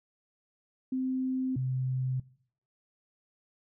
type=tone pair in turn; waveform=sine; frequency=259.4 / 129.34 Hz; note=C4 / C3; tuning=-15 / -20 cents; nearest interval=octave; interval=1205 cents; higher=first; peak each=-28 dBFS; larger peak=neither; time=0.92-1.56 / 1.56-2.2 s; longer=neither; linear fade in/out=5 ms; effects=noise-tail reverb RT60 0.6 s tail -21 dB re dry